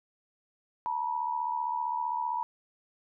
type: tone pair together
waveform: sine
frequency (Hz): 891.6 / 967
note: A5 / B5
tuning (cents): +23 / -37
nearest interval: minor second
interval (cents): 140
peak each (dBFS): -34 / -30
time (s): 0.86-2.43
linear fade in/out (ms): 0
effects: none